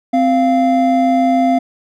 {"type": "tone pair together", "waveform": "triangle", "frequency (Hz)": [260, 693.2], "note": ["C4", "F5"], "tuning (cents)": [-11, -13], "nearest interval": "octave + perfect fourth", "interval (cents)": 1698, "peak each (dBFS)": -11, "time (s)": [0.13, 1.59], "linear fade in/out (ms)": 10, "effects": []}